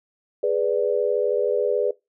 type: chord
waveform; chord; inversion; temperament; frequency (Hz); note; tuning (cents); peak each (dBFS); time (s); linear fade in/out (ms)
sine; G# diminished; none; equal; 415.3 / 493.9 / 587.3; G#4 / B4 / D5; 0 / 0 / 0; -23 / -22 / -25; 0.43-1.91; 5
effects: noise-tail reverb RT60 0.2 s tail -21 dB re dry